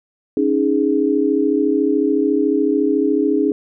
sine chord, C# suspended second, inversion none, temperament equal, 277.2 / 311.1 / 415.3 Hz, C#4 / D#4 / G#4, 0 / 0 / 0 cents, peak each -18 dBFS, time 0.37-3.52 s, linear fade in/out 2 ms, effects none

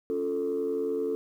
sine chord, Db augmented, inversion none, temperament equal, 277.2 / 349.2 / 440 Hz, Db4 / F4 / A4, 0 / 0 / 0 cents, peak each -33 / -33 / -27 dBFS, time 0.1-1.15 s, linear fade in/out 0 ms, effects tanh soft clip ceiling -21 dBFS + 10-bit

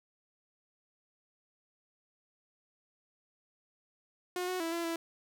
sawtooth tone with pitch steps, 360.4 / 367.4 / 330.1 / 338.7 / 332.2 Hz, F#4 / F#4 / E4 / E4 / E4, -45 / -12 / +2 / +47 / +13 cents, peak -29 dBFS, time 4.36-4.96 s, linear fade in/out 2 ms, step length 120 ms, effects 11-bit

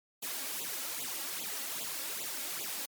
white noise with flanger, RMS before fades -38 dBFS, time 0.22-2.86 s, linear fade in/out 10 ms, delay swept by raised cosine 0.27 to 3.67 ms, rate 2.5 Hz, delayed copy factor +0.95, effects high-pass 200 Hz 12 dB/octave + MP3 96 kbps

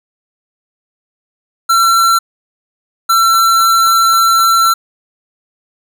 square tone pair in turn, 1353 / 1348.1 Hz, E6 / E6, +45 / +38 cents, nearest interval unison, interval 7 cents, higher first, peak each -8 dBFS, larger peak neither, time 1.69-2.19 / 3.09-4.74 s, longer second, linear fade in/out 10 ms, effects none

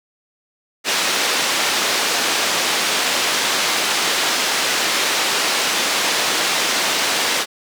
white band-pass noise, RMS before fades -19 dBFS, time 0.84-7.46 s, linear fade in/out 50 ms, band 270 to 5000 Hz, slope 12 dB/octave, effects none

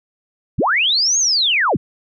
sine linear two-way sweep, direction up then down, 36.33 to 6645 to 51.2 Hz, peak -13 dBFS, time 0.58-1.77 s, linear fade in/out 10 ms, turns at 1.18 s, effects none

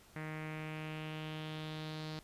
sawtooth tone with low-pass filter sweep, 155.56 Hz, D#3, in tune, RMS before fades -43 dBFS, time 0.16-2.19 s, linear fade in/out 0 ms, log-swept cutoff 2000 to 4400 Hz, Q 3.3, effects pink hiss -62 dBFS RMS until 2.23 s + resampled to 32000 Hz

